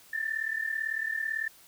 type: tone pair together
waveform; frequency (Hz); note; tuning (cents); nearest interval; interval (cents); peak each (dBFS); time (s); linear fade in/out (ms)
sine; 1760 / 1798; A6 / A6; 0 / +37; unison; 37; -32 / -32; 0.13-1.48; 5
effects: white hiss -56 dBFS RMS until 1.67 s